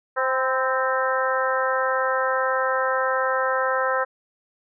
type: harmonic tone with a mistuned harmonic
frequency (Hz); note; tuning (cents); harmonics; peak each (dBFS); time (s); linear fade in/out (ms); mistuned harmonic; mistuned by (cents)
261.6; C4; 0; 2 / 3 / 4 / 5 / 6 / 7; -24 / -30 / -27 / -26 / -28 / -31; 0.16-4.05; 20; 4; -31
effects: none